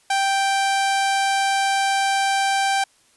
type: tone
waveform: sawtooth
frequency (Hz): 784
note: G5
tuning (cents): 0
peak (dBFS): -14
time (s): 0.1-2.84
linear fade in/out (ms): 5
effects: white hiss -58 dBFS RMS until 3.16 s + resampled to 24000 Hz